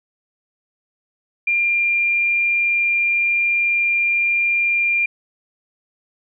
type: tone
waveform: sine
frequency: 2393 Hz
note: D7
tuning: 32 cents sharp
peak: -15 dBFS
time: 1.47-5.06 s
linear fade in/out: 5 ms
effects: none